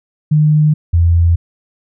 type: tone pair in turn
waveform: sine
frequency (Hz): 152.1 / 84.82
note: D#3 / E2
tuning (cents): -39 / +50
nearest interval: minor seventh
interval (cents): 1011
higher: first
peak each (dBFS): -7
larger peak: neither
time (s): 0.31-0.74 / 0.93-1.36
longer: neither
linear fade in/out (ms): 10
effects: none